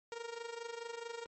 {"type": "tone with amplitude modulation", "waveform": "sawtooth", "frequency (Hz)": 466.2, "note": "A#4", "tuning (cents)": 0, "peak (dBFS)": -35, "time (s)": [0.12, 1.26], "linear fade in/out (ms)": 0, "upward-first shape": "sine", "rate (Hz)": 24.6, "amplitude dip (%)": 75, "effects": ["MP3 32 kbps"]}